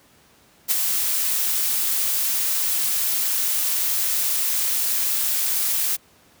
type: noise with ADSR envelope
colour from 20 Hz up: blue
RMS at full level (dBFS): -17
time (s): 0.68-5.97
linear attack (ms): 34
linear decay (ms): 8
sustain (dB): -5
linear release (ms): 24
effects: pink hiss -55 dBFS RMS until 6.4 s + high-pass 80 Hz 12 dB/octave